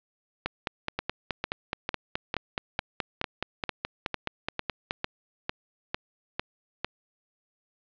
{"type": "two click trains", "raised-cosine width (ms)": 0.3, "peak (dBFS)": [-12, -12], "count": [14, 22], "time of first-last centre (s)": [[0.99, 6.846], [0.46, 4.909]], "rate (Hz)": [2.22, 4.72], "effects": ["resampled to 11025 Hz", "7-bit"]}